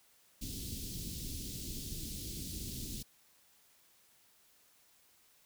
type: band-stop noise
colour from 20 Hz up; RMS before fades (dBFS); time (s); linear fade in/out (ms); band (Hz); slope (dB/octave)
pink; -42; 0.41-3.03; 10; 320 to 3600; 24
effects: white hiss -67 dBFS RMS until 5.45 s